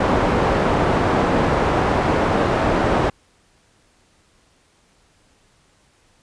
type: low-pass noise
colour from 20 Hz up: white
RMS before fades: -18 dBFS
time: 0-3.1 s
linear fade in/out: 5 ms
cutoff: 820 Hz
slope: 12 dB/octave
effects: pink hiss -58 dBFS RMS until 6.22 s + resampled to 22050 Hz